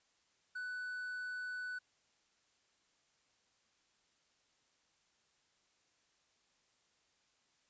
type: tone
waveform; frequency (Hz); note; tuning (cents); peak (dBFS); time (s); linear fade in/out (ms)
triangle; 1491; F#6; +13; -38; 0.55-1.79; 10
effects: white hiss -75 dBFS RMS until 7.69 s + resampled to 16000 Hz